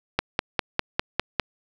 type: click train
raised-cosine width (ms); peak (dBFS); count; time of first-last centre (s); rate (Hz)
0.3; -4; 7; 0.19-1.397; 4.97
effects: none